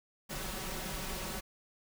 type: noise with comb filter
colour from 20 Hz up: pink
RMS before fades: -39 dBFS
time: 0.29-1.41 s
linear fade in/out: 20 ms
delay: 5.3 ms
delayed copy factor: +0.7
effects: none